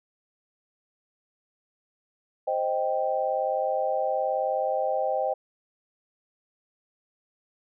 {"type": "chord", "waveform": "sine", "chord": "C minor", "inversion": "none", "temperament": "equal", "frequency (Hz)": [523.3, 622.3, 784], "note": ["C5", "Eb5", "G5"], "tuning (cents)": [0, 0, 0], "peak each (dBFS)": -28, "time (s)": [2.47, 5.34], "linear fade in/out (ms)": 10, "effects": []}